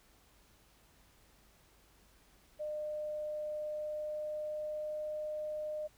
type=tone with pitch glide; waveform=sine; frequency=605 to 609.2 Hz; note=D#5 to D#5; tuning=-49 to -37 cents; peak=-36 dBFS; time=2.59-5.88 s; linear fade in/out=20 ms; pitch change=+12 cents; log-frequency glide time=3.59-5.12 s; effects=added 50 Hz sine -70 dBFS peak until 5.97 s + pink hiss -66 dBFS RMS until 5.97 s